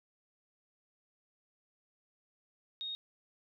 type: tone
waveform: sine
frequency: 3726 Hz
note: A#7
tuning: 2 cents flat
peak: -37 dBFS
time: 2.81-2.95 s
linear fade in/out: 0 ms
effects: none